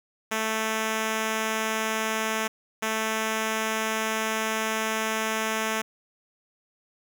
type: tone pair in turn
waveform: 5% pulse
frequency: 220 / 220 Hz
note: A3 / A3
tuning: 0 / 0 cents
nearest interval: unison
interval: 0 cents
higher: neither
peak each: -14 dBFS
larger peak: neither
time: 0.31-2.48 / 2.82-5.82 s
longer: second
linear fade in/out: 10 ms
effects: none